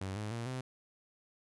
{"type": "tone with pitch steps", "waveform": "sawtooth", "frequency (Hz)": [95.8, 105.68, 116.59, 128.62], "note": ["G2", "G#2", "A#2", "C3"], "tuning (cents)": [-39, 31, 1, -29], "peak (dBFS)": -33, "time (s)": [0.01, 0.61], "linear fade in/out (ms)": 5, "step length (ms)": 150, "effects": ["resampled to 24000 Hz"]}